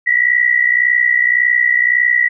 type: tone pair together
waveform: sine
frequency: 1915 / 1976.8 Hz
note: A#6 / B6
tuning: +46 / +1 cents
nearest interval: minor second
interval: 55 cents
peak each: -13 dBFS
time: 0.06-2.29 s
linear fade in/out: 20 ms
effects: none